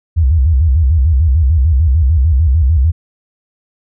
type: tone with vibrato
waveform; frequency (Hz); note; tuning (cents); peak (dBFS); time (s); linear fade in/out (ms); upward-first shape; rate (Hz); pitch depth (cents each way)
sine; 73.1; D2; -7; -7; 0.16-2.92; 20; square; 6.7; 210
effects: none